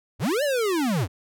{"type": "linear two-way sweep", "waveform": "square", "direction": "up then down", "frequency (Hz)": [65.41, 605, 72], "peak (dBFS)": -22, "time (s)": [0.19, 1.08], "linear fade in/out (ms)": 50, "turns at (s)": 0.43, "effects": []}